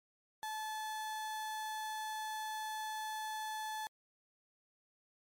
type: tone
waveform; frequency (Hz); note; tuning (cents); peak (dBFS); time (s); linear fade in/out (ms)
35% pulse; 866; A5; -28; -37; 0.43-3.87; 0
effects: MP3 64 kbps

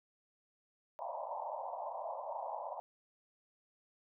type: band-pass noise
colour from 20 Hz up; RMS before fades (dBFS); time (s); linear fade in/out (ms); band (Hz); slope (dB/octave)
white; -42; 0.99-2.8; 0; 550 to 1000; 96
effects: none

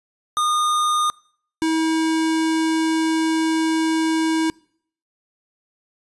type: tone pair in turn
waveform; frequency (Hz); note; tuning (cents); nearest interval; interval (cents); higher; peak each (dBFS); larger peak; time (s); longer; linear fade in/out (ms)
square; 1222 / 321; D#6 / E4; -32 / -46; octave + major seventh; 2314; first; -18; neither; 0.37-1.1 / 1.62-4.5; second; 0
effects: noise-tail reverb RT60 0.6 s tail -25 dB re dry + resampled to 24000 Hz

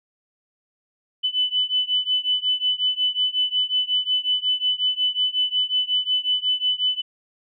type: beating tone pair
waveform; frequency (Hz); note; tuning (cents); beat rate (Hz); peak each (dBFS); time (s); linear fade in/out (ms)
sine; 2999 / 3004.5; F#7 / F#7; +23 / +26; 5.5; -22 / -23; 1.23-7.02; 20
effects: none

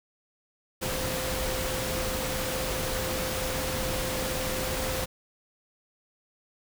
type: tone in noise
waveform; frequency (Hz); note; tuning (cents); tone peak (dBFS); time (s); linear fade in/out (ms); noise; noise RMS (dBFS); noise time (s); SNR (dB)
sine; 518; C5; -17; -34; 0.81-5.06; 20; pink; -31; 0.81-5.06; -6
effects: none

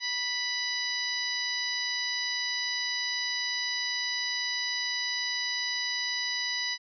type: harmonic tone with a mistuned harmonic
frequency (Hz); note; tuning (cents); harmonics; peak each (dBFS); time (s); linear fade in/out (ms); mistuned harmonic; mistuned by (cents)
987.8; B5; 0; 1 / 2 / 3 / 4 / 5 / 6; -45 / -33 / -39 / -35 / -33 / -42; 0-6.78; 50; 1; -32
effects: none

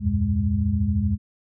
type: tone cluster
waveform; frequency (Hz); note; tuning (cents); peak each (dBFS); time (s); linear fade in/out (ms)
sine; 76.9 / 90.1 / 102.5 / 117.2 / 205.6; D#2 / F#2 / G#2 / A#2 / G#3; -20 / -45 / -22 / +10 / -17; -26 / -23 / -31 / -30 / -24; 0-1.18; 50
effects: none

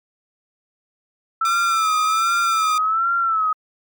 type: tone with vibrato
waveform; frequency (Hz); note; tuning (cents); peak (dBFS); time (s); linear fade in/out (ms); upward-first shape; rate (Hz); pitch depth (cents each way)
sine; 1318.5; E6; 0; -16; 1.41-3.53; 5; sine; 1.3; 80
type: tone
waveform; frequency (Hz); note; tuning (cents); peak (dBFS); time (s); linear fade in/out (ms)
10% pulse; 1201; D6; +38; -16; 1.45-2.78; 2
effects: MP3 96 kbps

